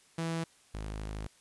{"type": "tone pair in turn", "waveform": "sawtooth", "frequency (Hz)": [164.81, 52.56], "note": ["E3", "G#1"], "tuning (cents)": [0, 21], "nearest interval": "octave + minor sixth", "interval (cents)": 1979, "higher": "first", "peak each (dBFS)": [-28, -33], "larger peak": "first", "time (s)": [[0.18, 0.44], [0.74, 1.27]], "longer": "second", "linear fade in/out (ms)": 5, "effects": ["white hiss -63 dBFS RMS until 1.4 s", "resampled to 24000 Hz"]}